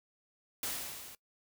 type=noise with level ramp; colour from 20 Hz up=white; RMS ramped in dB=-35 to -51 dBFS; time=0.63-1.15 s; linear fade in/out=2 ms; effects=noise-tail reverb RT60 0.1 s tail -21 dB re dry